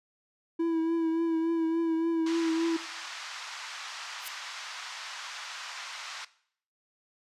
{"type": "tone with vibrato", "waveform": "triangle", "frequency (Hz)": 328.6, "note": "E4", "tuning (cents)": -5, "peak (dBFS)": -23, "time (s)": [0.59, 2.77], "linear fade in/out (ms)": 10, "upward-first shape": "triangle", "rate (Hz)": 3.5, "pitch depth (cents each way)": 35}
{"type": "band-pass noise", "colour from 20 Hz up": "pink", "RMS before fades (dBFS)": -41, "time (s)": [2.26, 6.25], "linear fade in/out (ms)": 5, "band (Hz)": [970, 6300], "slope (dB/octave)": 24}
{"type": "noise with exponential growth", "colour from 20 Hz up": "blue", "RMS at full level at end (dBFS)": -33, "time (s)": [4.18, 4.28], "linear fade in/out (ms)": 2, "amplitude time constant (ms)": 21}
{"effects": ["noise-tail reverb RT60 0.6 s tail -18 dB re dry", "resampled to 32000 Hz"]}